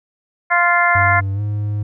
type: harmonic tone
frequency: 348.4 Hz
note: F4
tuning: 4 cents flat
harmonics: 2 / 3 / 4 / 5 / 6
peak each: -18 / -18 / -18 / -18 / -18 dBFS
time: 0.5-1.21 s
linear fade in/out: 20 ms
type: tone with pitch glide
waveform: triangle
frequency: 97.7 to 104.11 Hz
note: G2 to G#2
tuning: -5 to +5 cents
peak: -16 dBFS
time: 0.95-1.83 s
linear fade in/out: 5 ms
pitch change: +110 cents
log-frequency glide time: 1.33-1.41 s
effects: none